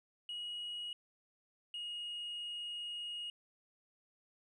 sine tone pair in turn, 2900 / 2875 Hz, F#7 / F7, -35 / +50 cents, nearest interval unison, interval 15 cents, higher first, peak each -38 / -38 dBFS, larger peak neither, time 0.29-0.93 / 1.74-3.3 s, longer second, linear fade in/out 2 ms, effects tanh soft clip ceiling -38 dBFS + 13-bit

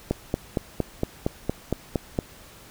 click train, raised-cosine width 2 ms, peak -9 dBFS, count 10, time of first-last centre 0.11-2.189 s, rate 4.33 Hz, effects pink hiss -48 dBFS RMS until 2.7 s

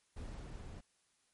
brown noise with level ramp, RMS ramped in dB -45 to -49 dBFS, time 0.16-0.81 s, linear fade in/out 10 ms, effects white hiss -75 dBFS RMS until 1.33 s + MP3 48 kbps

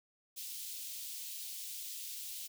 white high-pass noise, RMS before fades -44 dBFS, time 0.36-2.48 s, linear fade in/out 20 ms, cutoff 2900 Hz, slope 24 dB/octave, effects none

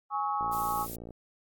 sine chord, C# minor, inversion second, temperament equal with one note detuned, 830.6 / 1108.7 / 1284.7 Hz, G#5 / C#6 / E6, 0 / 0 / -45 cents, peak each -31 / -32 / -35 dBFS, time 0.1-0.87 s, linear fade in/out 50 ms
click train, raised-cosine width 2 ms, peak -30 dBFS, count 41, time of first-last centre 0.41-1.107 s, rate 57.4 Hz
violet noise, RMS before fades -39 dBFS, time 0.52-0.96 s, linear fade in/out 5 ms
effects AAC 64 kbps

